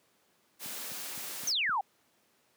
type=noise; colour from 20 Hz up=white; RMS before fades=-40 dBFS; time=0.59-1.53 s; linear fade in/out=50 ms
type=click train; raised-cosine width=5 ms; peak=-32 dBFS; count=5; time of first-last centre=0.66-1.694 s; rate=3.87 Hz
type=exponential sweep; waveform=sine; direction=down; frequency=6510 to 743 Hz; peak=-27 dBFS; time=1.47-1.81 s; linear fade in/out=5 ms
effects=pink hiss -69 dBFS RMS until 2.56 s + high-pass 200 Hz 12 dB/octave